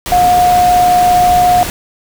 sine tone in noise, 718 Hz, F5, 48 cents sharp, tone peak -6 dBFS, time 0.12-1.63 s, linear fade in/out 0 ms, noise pink, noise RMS -20 dBFS, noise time 0.06-1.7 s, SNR +11 dB, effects none

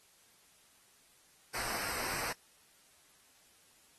pink noise with comb filter, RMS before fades -38 dBFS, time 1.54-2.33 s, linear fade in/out 10 ms, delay 0.29 ms, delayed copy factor -0.75, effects white hiss -65 dBFS RMS until 3.98 s + AAC 32 kbps

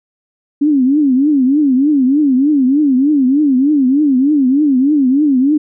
sine tone with vibrato, 277.2 Hz, C#4, in tune, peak -8 dBFS, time 0.61-5.58 s, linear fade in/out 10 ms, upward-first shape triangle, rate 3.3 Hz, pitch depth 200 cents each way, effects none

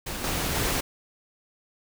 pink noise with level steps, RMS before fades -33 / -28 / -26 dBFS, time 0.06-0.81 s, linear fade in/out 10 ms, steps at 0.24 / 0.55 s, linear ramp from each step 2 ms, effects none

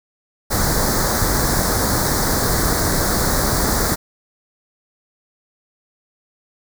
pink band-stop noise, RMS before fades -18 dBFS, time 0.5-3.96 s, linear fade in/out 20 ms, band 1900 to 4100 Hz, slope 48 dB/octave, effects none

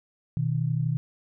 sine tone pair together, 124.1 / 156.36 Hz, B2 / D#3, +9 / +9 cents, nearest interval major third, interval 400 cents, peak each -26 / -26 dBFS, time 0.37-0.97 s, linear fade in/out 0 ms, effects none

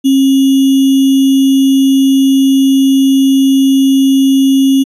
sine tone with sample-and-hold, 270 Hz, C#4, 45 cents flat, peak -5 dBFS, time 0.04-4.84 s, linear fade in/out 20 ms, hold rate 3150 Hz, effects resampled to 32000 Hz

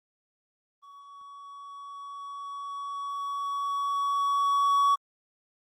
triangle tone with level ramp, 1126 Hz, C#6, 27 cents sharp, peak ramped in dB -45 to -17 dBFS, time 0.82-4.96 s, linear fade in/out 20 ms, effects Opus 24 kbps

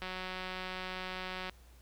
click train, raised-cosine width 0.3 ms, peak -24 dBFS, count 274, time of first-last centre 0.02-1.496 s, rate 185 Hz, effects added 60 Hz sine -55 dBFS peak until 1.81 s + pink hiss -64 dBFS RMS until 1.81 s

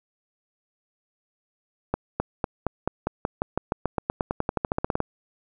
accelerating click train, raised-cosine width 1 ms, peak -9 dBFS, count 25, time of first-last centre 1.94-5.003 s, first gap 260 ms, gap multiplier 0.93, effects none

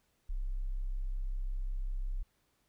sine tone, 32.7 Hz, C1, in tune, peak -32 dBFS, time 0.29-2.23 s, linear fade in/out 10 ms, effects pink hiss -75 dBFS RMS until 2.68 s

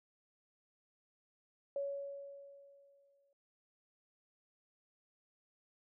sine tone with exponential decay, 560 Hz, C#5, 18 cents sharp, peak -34 dBFS, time 1.76-3.33 s, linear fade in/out 2 ms, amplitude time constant 340 ms, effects none

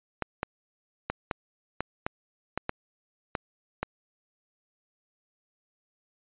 clicks, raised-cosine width 0.5 ms, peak -13 dBFS, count 10, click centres 0.223 / 0.431 / 1.1 / 1.312 / 1.806 / 2.065 / 2.576 / 2.694 / 3.352 / 3.83 s, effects resampled to 8000 Hz

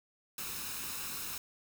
white noise with comb filter, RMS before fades -40 dBFS, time 0.38-1.38 s, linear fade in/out 2 ms, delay 0.76 ms, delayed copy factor +0.5, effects none

